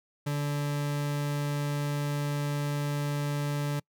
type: tone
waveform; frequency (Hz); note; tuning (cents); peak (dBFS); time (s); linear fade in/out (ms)
40% pulse; 145.2; D3; -19; -27; 0.26-3.8; 10
effects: noise-tail reverb RT60 0.1 s tail -26 dB re dry